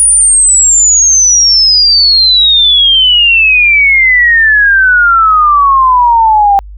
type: exponential sweep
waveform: sine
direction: down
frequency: 9710 to 784 Hz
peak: -3 dBFS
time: 0-6.59 s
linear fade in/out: 0 ms
effects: added 50 Hz sine -25 dBFS peak until 6.77 s